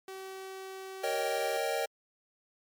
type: tone with pitch glide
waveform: sawtooth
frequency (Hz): 382 to 387.8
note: G4 to G4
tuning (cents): -45 to -19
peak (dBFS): -37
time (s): 0.08-1.57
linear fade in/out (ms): 2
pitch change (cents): +26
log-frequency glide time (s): 1.13-1.4
type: chord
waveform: square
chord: Eb dominant seventh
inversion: second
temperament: equal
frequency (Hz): 466.2 / 554.4 / 622.3 / 784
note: Bb4 / Db5 / Eb5 / G5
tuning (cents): 0 / 0 / 0 / 0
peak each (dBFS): -36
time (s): 1.03-1.86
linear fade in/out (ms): 10
effects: MP3 96 kbps